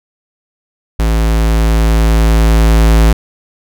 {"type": "tone with level ramp", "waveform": "square", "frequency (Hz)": 55, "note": "A1", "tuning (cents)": 0, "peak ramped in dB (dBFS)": [-10, -5], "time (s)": [0.99, 3.13], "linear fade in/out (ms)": 5, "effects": []}